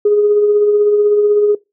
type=tone with tremolo; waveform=sine; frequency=415.3 Hz; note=G#4; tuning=in tune; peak=-6 dBFS; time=0.05-1.55 s; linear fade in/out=5 ms; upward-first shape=triangle; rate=16 Hz; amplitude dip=40%; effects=noise-tail reverb RT60 0.2 s tail -21 dB re dry + tanh soft clip ceiling -2 dBFS